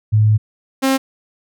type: tone pair in turn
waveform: sine / sawtooth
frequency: 107.4 / 267.1 Hz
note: A2 / C4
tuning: -41 / +36 cents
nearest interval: octave + major third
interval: 1577 cents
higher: second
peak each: -9 dBFS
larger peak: neither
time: 0.12-0.38 / 0.82-0.98 s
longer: first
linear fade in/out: 20 ms
effects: none